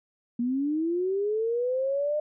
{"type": "linear sweep", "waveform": "sine", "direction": "up", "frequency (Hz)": [233.1, 608], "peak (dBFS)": -24, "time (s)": [0.39, 2.2], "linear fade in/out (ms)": 5, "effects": []}